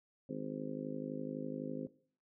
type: harmonic tone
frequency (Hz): 51.91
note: G#1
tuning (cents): 0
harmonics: 3 / 4 / 5 / 6 / 7 / 8 / 9 / 10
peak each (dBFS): -47 / -47 / -42 / -49 / -52 / -48 / -55 / -47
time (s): 0.29-1.87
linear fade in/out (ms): 5
effects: noise-tail reverb RT60 0.5 s tail -18 dB re dry